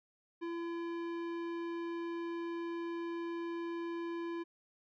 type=tone with tanh clipping; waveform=sine; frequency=338.4 Hz; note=E4; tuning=45 cents sharp; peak=-39 dBFS; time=0.41-4.44 s; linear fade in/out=20 ms; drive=16 dB; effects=none